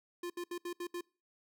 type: tone bursts at uneven times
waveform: square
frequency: 350 Hz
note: F4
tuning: 4 cents sharp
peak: -38 dBFS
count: 6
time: 0.23-0.3 / 0.37-0.44 / 0.51-0.58 / 0.65-0.73 / 0.8-0.87 / 0.94-1.01 s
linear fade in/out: 5 ms
effects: noise-tail reverb RT60 0.4 s tail -26 dB re dry